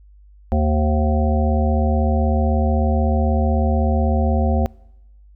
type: harmonic tone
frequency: 76.1 Hz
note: D#2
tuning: 38 cents flat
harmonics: 1 / 3 / 5 / 7 / 9 / 10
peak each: -16 / -21 / -29 / -26 / -27 / -28 dBFS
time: 0.52-4.66 s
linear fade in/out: 0 ms
effects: noise-tail reverb RT60 0.9 s tail -25 dB re dry + added 50 Hz sine -44 dBFS peak until 5.35 s